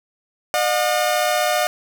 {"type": "tone pair together", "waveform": "sawtooth", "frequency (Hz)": [606.3, 721], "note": ["D#5", "F#5"], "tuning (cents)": [-45, -45], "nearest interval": "minor third", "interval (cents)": 300, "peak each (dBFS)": -16, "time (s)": [0.54, 1.67], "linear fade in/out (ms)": 0, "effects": []}